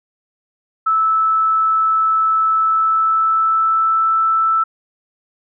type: tone with pitch glide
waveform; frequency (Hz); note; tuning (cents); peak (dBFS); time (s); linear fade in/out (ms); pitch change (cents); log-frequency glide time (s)
sine; 1310 to 1321.4; E6 to E6; -11 to +4; -12; 0.86-4.64; 10; +15; 2.53-4.1
effects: none